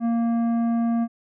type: tone with tanh clipping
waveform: sine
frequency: 232.2 Hz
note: A#3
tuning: 7 cents flat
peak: -21 dBFS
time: 0-1.08 s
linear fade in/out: 50 ms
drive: 10 dB
effects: none